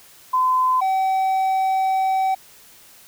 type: tone pair in turn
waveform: sine / triangle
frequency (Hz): 1022 / 763.8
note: C6 / G5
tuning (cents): -41 / -45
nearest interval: perfect fourth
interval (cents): 504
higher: first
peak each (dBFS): -15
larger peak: neither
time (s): 0.33-0.81 / 0.81-2.35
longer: second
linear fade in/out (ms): 10
effects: white hiss -48 dBFS RMS until 3.07 s